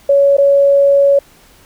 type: tone with dropouts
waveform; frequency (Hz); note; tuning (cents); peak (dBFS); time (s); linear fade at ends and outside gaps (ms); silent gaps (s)
sine; 560; C#5; +18; -6; 0.09-1.19; 5; 0.369-0.382
effects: pink hiss -46 dBFS RMS until 1.65 s